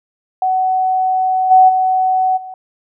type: tone with level steps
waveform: sine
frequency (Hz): 749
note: F#5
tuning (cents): +21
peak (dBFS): -12 / -4 / -11 / -27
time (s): 0.42-2.54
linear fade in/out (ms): 2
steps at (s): 1.5 / 1.68 / 2.36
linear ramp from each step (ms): 20
effects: none